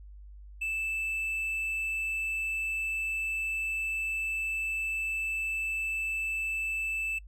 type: tone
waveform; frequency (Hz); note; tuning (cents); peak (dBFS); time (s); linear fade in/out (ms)
triangle; 2637; E7; 0; -28; 0.61-7.19; 10
effects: noise-tail reverb RT60 0.1 s tail -26 dB re dry + added 50 Hz sine -45 dBFS peak until 7.27 s